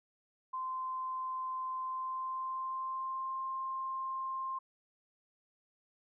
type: tone with pitch glide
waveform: sine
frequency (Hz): 1037 to 1056.3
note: C6 to C6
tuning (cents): -16 to +16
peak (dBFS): -35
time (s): 0.53-4.59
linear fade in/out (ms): 10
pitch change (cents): +32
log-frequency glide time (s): 1.77-3.41
effects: none